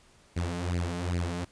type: tone with flanger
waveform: sawtooth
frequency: 87.31 Hz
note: F2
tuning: in tune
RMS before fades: -31 dBFS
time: 0.36-1.45 s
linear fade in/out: 10 ms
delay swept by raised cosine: 0.42 to 4.82 ms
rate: 2.5 Hz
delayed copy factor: +0.85
effects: pink hiss -60 dBFS RMS until 1.51 s + resampled to 22050 Hz